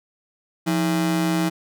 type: ring-modulated tone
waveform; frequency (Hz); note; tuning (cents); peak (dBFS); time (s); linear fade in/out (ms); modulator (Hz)
45% pulse; 246.9; B3; 0; -16; 0.66-1.5; 20; 73.3
effects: none